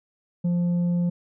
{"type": "tone with tanh clipping", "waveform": "sine", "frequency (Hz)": 174.61, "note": "F3", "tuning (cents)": 0, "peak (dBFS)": -21, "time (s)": [0.44, 1.1], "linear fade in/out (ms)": 10, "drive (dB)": 4, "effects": []}